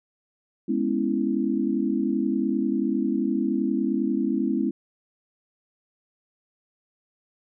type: chord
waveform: sine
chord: C# minor seventh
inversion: second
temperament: equal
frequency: 207.7 / 246.9 / 277.2 / 329.6 Hz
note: G#3 / B3 / C#4 / E4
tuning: 0 / 0 / 0 / 0 cents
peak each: -27 dBFS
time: 0.68-4.71 s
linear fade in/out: 10 ms
effects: none